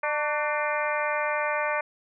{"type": "harmonic tone with a mistuned harmonic", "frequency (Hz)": 299.2, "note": "D4", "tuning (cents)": 32, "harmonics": [2, 3, 4, 5, 6, 7, 8], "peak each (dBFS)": [-29, -31, -32, -33, -34, -34, -35], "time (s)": [0.03, 1.81], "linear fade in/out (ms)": 5, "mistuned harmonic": 4, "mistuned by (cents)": -59, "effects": []}